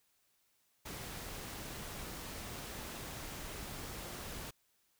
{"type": "noise", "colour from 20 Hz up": "pink", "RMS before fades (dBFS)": -45, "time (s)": [0.85, 4.51], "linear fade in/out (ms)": 10, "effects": ["white hiss -75 dBFS RMS until 4.99 s"]}